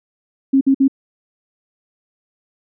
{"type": "tone bursts", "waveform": "sine", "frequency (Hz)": 270.4, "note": "C#4", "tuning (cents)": -43, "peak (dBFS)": -9, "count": 3, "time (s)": [0.53, 0.881], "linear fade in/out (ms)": 10, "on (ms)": 81, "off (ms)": 54, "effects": []}